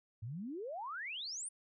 sine exponential sweep, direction up, 101.3 to 9760 Hz, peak -40 dBFS, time 0.22-1.49 s, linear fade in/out 10 ms, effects none

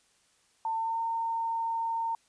sine tone with pitch glide, 897 to 913.2 Hz, A5 to A#5, +33 to -36 cents, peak -28 dBFS, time 0.65-2.15 s, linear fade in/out 2 ms, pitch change +31 cents, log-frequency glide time 0.76-0.99 s, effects white hiss -67 dBFS RMS until 2.28 s + resampled to 22050 Hz

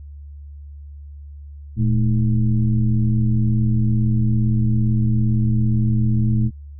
sine tone with frequency modulation, 116.54 Hz, A#2, in tune, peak -14 dBFS, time 1.76-6.51 s, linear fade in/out 50 ms, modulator 97.8 Hz, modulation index 0.98, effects added 72 Hz sine -34 dBFS peak until 6.79 s

